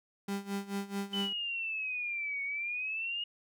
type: tone with tremolo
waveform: 35% pulse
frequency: 199 Hz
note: G3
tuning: 26 cents sharp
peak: -30 dBFS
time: 0.28-1.33 s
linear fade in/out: 5 ms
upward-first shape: sine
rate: 4.6 Hz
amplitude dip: 85%
type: exponential two-way sweep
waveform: sine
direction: down then up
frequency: 3030 to 2217 to 2878 Hz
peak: -33 dBFS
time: 1.13-3.24 s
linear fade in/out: 5 ms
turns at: 2.43 s
effects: none